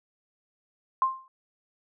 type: tone with exponential decay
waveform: sine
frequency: 1053 Hz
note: C6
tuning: 11 cents sharp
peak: -17 dBFS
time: 1.02-1.28 s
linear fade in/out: 1 ms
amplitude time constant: 55 ms
effects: none